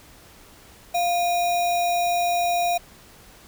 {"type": "tone with sample-and-hold", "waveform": "sine", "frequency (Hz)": 698.5, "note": "F5", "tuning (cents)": 0, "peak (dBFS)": -19, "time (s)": [0.94, 2.78], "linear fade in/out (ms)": 10, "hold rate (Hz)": 3150, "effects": ["pink hiss -49 dBFS RMS until 3.47 s"]}